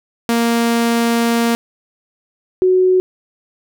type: tone pair in turn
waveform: sawtooth / sine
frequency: 233.1 / 370 Hz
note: A#3 / F#4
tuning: 0 / 0 cents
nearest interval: minor sixth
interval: 800 cents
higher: second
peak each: -9 dBFS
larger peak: neither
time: 0.29-1.55 / 2.62-3 s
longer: first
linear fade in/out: 0 ms
effects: none